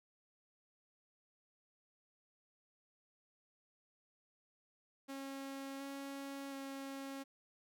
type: tone with pitch steps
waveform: sawtooth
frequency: 272.8 / 276.3 / 272.9 Hz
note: C#4 / C#4 / C#4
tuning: -28 / -6 / -27 cents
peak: -40 dBFS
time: 5.08-7.24 s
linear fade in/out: 20 ms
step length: 720 ms
effects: none